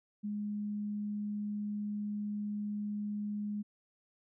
sine tone, 207.7 Hz, G#3, in tune, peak -34 dBFS, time 0.23-3.63 s, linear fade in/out 20 ms, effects none

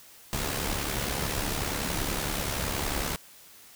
pink noise with amplitude modulation, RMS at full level -28 dBFS, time 0.33-3.16 s, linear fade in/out 0 ms, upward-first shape sine, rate 70.7 Hz, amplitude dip 55%, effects white hiss -52 dBFS RMS until 3.75 s

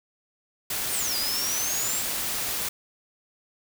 white noise, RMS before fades -29 dBFS, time 0.7-2.69 s, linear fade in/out 5 ms
sine exponential two-way sweep, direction down then up, 9960 to 4785 to 7770 Hz, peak -28 dBFS, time 0.89-2.04 s, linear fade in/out 50 ms, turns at 1.16 s
effects none

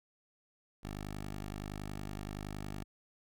10% pulse tone, 50.7 Hz, G#1, 41 cents flat, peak -32 dBFS, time 0.83-2.84 s, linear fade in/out 10 ms, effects none

